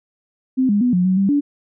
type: tone with pitch steps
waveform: sine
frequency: 259.6 / 204.8 / 247.1 / 179.8 / 186.6 / 196 / 287.5 Hz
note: C4 / G#3 / B3 / F#3 / F#3 / G3 / D4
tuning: -13 / -24 / +1 / -49 / +15 / 0 / -37 cents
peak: -13 dBFS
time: 0.57-1.41 s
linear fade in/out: 20 ms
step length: 120 ms
effects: none